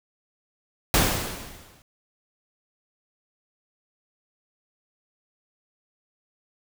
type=noise with exponential decay; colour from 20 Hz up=pink; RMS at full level=-17 dBFS; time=0.94-1.82 s; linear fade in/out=1 ms; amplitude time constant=190 ms; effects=none